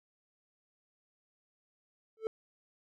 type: tone with exponential growth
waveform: triangle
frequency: 441.5 Hz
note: A4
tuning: 6 cents sharp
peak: -25 dBFS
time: 2.17-2.27 s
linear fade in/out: 1 ms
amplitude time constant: 20 ms
effects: none